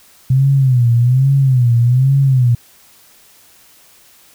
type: tone with vibrato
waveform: sine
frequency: 127.5 Hz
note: C3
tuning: 44 cents flat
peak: -8 dBFS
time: 0.3-2.55 s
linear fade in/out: 5 ms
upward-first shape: sine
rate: 1.2 Hz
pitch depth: 140 cents each way
effects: white hiss -47 dBFS RMS until 4.34 s